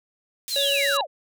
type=band-pass noise; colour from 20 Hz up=white; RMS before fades=-33 dBFS; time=0.48-0.97 s; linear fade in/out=0 ms; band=3800 to 11000 Hz; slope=12 dB/octave
type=linear sweep; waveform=sine; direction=down; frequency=4389 to 493.9 Hz; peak=-23 dBFS; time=0.49-1.07 s; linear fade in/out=50 ms
type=harmonic tone; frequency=560 Hz; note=C#5; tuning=18 cents sharp; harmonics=1 / 3 / 5 / 7; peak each=-25 / -36 / -31 / -26 dBFS; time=0.56-1.01 s; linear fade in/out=2 ms
effects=none